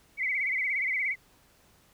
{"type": "tone with vibrato", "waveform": "sine", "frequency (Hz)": 2141, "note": "C7", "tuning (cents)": 39, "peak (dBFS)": -26, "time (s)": [0.17, 1.16], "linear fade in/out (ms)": 50, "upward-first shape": "sine", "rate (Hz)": 17, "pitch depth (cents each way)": 120, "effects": ["pink hiss -62 dBFS RMS until 1.93 s"]}